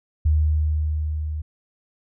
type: tone with level ramp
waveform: sine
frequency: 76.7 Hz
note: D#2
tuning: 24 cents flat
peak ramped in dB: -14 to -25 dBFS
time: 0.25-1.42 s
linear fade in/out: 10 ms
effects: none